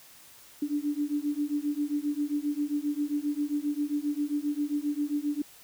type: beating tone pair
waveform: sine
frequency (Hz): 289.2 / 296.7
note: D4 / D4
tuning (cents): -27 / +18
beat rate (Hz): 7.5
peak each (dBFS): -30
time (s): 0.62-5.42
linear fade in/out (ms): 5
effects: white hiss -53 dBFS RMS until 5.63 s